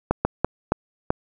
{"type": "slowing click train", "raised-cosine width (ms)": 1, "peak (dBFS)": -4, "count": 5, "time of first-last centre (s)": [0.11, 1.105], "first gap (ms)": 140, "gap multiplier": 1.4, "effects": []}